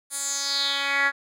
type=tone with band-pass filter sweep; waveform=10% pulse; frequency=279.6 Hz; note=C#4; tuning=15 cents sharp; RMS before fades=-25 dBFS; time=0.1-1.12 s; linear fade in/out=50 ms; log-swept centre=9800 to 1700 Hz; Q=4.1; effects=none